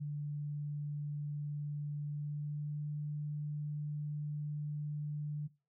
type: tone with pitch glide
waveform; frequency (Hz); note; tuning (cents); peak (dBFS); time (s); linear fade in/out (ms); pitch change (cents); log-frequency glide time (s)
sine; 146.83 to 148.54; D3 to D3; 0 to +20; -36; 0-5.48; 20; +20; 2.05-2.87
effects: noise-tail reverb RT60 0.3 s tail -19 dB re dry